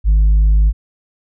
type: tone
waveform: sine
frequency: 51.91 Hz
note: G#1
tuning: in tune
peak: -5 dBFS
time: 0.04-0.73 s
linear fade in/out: 50 ms
effects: tanh soft clip ceiling -7 dBFS